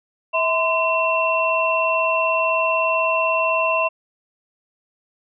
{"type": "tone cluster", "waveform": "sine", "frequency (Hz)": [649, 1026, 2709], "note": ["E5", "C6", "E7"], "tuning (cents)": [-27, -34, 47], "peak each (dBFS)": -21, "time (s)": [0.33, 3.89], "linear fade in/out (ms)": 20, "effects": []}